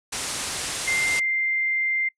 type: low-pass noise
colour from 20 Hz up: white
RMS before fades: -30 dBFS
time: 0.12-1.2 s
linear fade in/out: 10 ms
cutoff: 10000 Hz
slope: 48 dB/octave
type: tone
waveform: sine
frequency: 2093 Hz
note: C7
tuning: in tune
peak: -21 dBFS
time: 0.87-2.09 s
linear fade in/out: 10 ms
effects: noise-tail reverb RT60 0.1 s tail -23 dB re dry